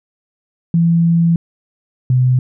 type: tone pair in turn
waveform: sine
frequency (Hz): 168 / 127.05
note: E3 / B2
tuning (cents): +33 / +49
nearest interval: perfect fourth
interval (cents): 484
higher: first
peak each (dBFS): -9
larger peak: neither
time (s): 0.74-1.36 / 2.1-2.39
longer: first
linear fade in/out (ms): 2
effects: none